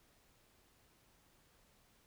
silence, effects pink hiss -70 dBFS RMS until 2.06 s

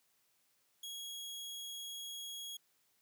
sawtooth tone, 3313 Hz, G#7, 5 cents flat, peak -40 dBFS, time 0.83-2.57 s, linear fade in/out 5 ms, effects white hiss -75 dBFS RMS until 3.01 s + high-pass 80 Hz 12 dB/octave

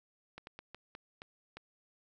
slowing click train, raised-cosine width 0.3 ms, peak -30 dBFS, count 7, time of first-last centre 0.38-1.57 s, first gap 91 ms, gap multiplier 1.31, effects none

